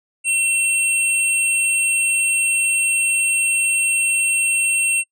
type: tone pair together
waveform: sine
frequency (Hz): 2711 / 8580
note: E7 / C9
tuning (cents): +48 / +42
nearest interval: octave + minor sixth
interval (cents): 1994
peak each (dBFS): -16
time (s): 0.24-5.04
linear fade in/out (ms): 50
effects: noise-tail reverb RT60 0.1 s tail -24 dB re dry + tanh soft clip ceiling -12 dBFS